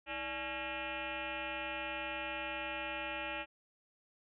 sine tone with frequency modulation, 1633 Hz, G#6, 30 cents flat, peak -37 dBFS, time 0.06-3.46 s, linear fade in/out 50 ms, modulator 262 Hz, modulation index 4.8, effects none

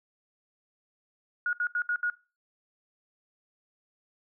sine tone bursts at uneven times, 1445 Hz, F#6, 41 cents flat, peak -25 dBFS, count 5, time 1.46-1.53 / 1.6-1.67 / 1.75-1.82 / 1.89-1.96 / 2.03-2.1 s, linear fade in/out 2 ms, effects noise-tail reverb RT60 0.3 s tail -19 dB re dry

